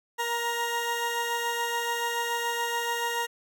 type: tone pair together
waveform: 20% pulse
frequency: 472.5 / 938 Hz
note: A#4 / A#5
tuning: +23 / +11 cents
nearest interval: octave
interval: 1188 cents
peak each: -27 / -24 dBFS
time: 0.18-3.27 s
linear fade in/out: 20 ms
effects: none